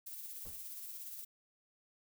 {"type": "noise with tremolo", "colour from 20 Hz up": "violet", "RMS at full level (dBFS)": -45, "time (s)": [0.06, 1.25], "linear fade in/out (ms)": 10, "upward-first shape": "triangle", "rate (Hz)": 17, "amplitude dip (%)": 40}
{"type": "noise with exponential decay", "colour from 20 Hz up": "brown", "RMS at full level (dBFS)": -46, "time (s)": [0.45, 0.67], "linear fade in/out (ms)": 5, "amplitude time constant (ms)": 46}
{"effects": []}